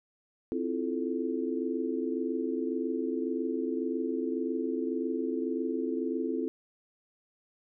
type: chord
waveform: sine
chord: F major seventh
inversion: second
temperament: just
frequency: 261.9 / 327.4 / 349.2 / 436.5 Hz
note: C4 / E4 / F4 / A4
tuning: +2 / -12 / 0 / -14 cents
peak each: -33 / -34 / -36 / -35 dBFS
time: 0.52-6.48 s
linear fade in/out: 0 ms
effects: none